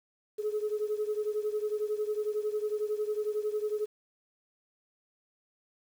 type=beating tone pair; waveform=sine; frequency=420.6 / 431.6 Hz; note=G#4 / A4; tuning=+22 / -33 cents; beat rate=11 Hz; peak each=-30 / -33 dBFS; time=0.38-3.86 s; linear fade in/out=20 ms; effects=tanh soft clip ceiling -23 dBFS + 9-bit